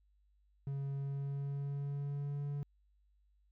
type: tone with pitch glide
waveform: triangle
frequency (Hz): 138.59 to 143.39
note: C#3 to D3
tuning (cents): 0 to -41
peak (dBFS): -34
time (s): 0.67-2.63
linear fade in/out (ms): 0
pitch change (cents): +59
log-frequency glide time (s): 0.96-2.45
effects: added 50 Hz sine -68 dBFS peak until 3.51 s